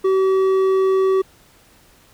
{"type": "tone with hard clipping", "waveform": "sine", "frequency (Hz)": 381.5, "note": "G4", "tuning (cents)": -47, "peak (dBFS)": -15, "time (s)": [0.04, 1.22], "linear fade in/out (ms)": 10, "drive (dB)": 6, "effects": ["pink hiss -52 dBFS RMS until 2.13 s"]}